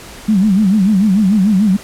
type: tone with vibrato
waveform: sine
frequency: 200.8 Hz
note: G3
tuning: 42 cents sharp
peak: -8 dBFS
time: 0.28-1.77 s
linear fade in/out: 10 ms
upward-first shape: sine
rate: 6.8 Hz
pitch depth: 160 cents each way
effects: pink hiss -34 dBFS RMS until 1.83 s + low-pass 12000 Hz 12 dB/octave